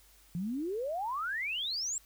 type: exponential sweep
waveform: sine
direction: up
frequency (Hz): 164.2 to 7800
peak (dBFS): -32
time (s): 0.35-1.98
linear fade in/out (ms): 0
effects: added 50 Hz sine -63 dBFS peak until 2.05 s + white hiss -62 dBFS RMS until 2.05 s